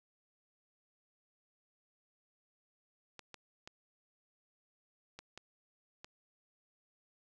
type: clicks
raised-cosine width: 0.2 ms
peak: -30 dBFS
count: 6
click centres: 3.193 / 3.343 / 3.675 / 5.19 / 5.376 / 6.045 s
effects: none